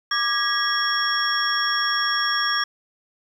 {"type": "tone cluster", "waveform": "sine", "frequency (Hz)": [1181, 1652, 1914, 3320, 5520], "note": ["D6", "G#6", "A#6", "G#7", "F8"], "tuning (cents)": [9, -10, 45, -1, -21], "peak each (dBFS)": [-25, -24, -31, -29, -25], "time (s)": [0.11, 2.64], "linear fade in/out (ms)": 5, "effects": ["8-bit"]}